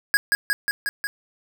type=tone with echo; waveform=square; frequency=1652 Hz; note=G#6; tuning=10 cents flat; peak=-15 dBFS; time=0.14-0.17 s; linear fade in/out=0 ms; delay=180 ms; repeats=5; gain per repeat=-2 dB; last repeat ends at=1.07 s; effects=none